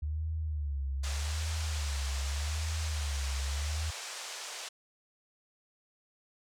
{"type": "tone with vibrato", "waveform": "sine", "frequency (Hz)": 73.42, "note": "D2", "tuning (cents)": 0, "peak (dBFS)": -31, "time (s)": [0.02, 3.91], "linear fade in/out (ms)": 10, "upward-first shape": "sine", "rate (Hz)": 0.83, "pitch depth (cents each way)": 140}
{"type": "band-pass noise", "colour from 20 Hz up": "white", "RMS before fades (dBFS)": -42, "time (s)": [1.03, 4.69], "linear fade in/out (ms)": 10, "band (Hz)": [480, 7700], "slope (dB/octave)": 24}
{"effects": []}